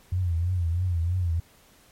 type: tone with vibrato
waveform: sine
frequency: 87.3 Hz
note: F2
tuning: in tune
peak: -22 dBFS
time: 0.12-1.4 s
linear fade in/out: 5 ms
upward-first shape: triangle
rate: 3.1 Hz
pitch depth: 120 cents each way
effects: pink hiss -57 dBFS RMS until 1.91 s + MP3 64 kbps